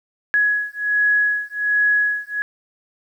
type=beating tone pair; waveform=sine; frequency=1677 / 1678.3 Hz; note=G#6 / G#6; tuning=+16 / +18 cents; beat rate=1.3 Hz; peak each=-19 dBFS; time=0.34-2.42 s; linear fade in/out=0 ms; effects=9-bit